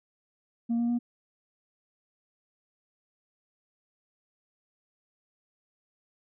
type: tone with pitch steps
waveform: sine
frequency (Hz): 233.4 / 236.5 / 239.7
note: A#3 / A#3 / A#3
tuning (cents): +2 / +25 / +48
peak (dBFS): -22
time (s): 0.69-0.99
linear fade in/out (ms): 20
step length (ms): 100
effects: tanh soft clip ceiling -23 dBFS